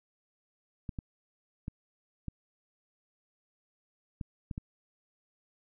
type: clicks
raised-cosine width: 5 ms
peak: -24 dBFS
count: 7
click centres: 0.892 / 0.988 / 1.681 / 2.283 / 4.212 / 4.512 / 4.579 s
effects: none